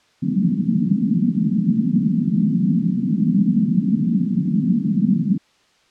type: band-pass noise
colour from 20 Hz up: pink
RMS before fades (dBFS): -18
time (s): 0.22-5.38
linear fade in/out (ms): 10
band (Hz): 170 to 240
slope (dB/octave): 48
effects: white hiss -58 dBFS RMS until 5.9 s + low-pass 5000 Hz 12 dB/octave